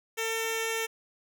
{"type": "tone with notch filter", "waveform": "10% pulse", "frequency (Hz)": 450.4, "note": "A4", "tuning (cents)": 40, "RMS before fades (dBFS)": -31, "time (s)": [0.17, 0.87], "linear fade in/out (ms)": 20, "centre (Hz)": 1100, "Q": 1.2, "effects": []}